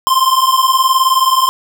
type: beating tone pair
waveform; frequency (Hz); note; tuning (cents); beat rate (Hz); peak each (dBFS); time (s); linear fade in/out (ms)
square; 1038 / 1057; C6 / C6; -14 / +17; 19; -13; 0.07-1.49; 0
effects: none